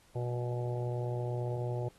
harmonic tone, 121.9 Hz, B2, 22 cents flat, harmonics 1 / 3 / 4 / 5 / 6 / 7, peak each -33 / -40 / -42 / -43 / -49 / -48 dBFS, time 0.15-1.89 s, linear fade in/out 10 ms, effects pink hiss -64 dBFS RMS until 1.98 s + AAC 32 kbps

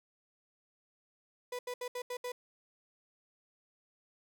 35% pulse tone bursts at uneven times, 493.9 Hz, B4, in tune, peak -35 dBFS, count 6, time 1.52-1.59 / 1.67-1.74 / 1.81-1.88 / 1.95-2.02 / 2.1-2.17 / 2.24-2.32 s, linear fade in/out 5 ms, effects none

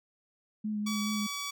sine tone with vibrato, 211.3 Hz, G#3, 30 cents sharp, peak -30 dBFS, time 0.64-1.27 s, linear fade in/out 10 ms, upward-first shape sine, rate 4.7 Hz, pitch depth 24 cents each way
10% pulse tone, 1141 Hz, C#6, 50 cents sharp, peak -26 dBFS, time 0.86-1.51 s, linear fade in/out 10 ms
effects none

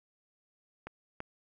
clicks, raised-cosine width 0.5 ms, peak -26 / -23 dBFS, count 2, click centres 0.87 / 1.204 s, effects none

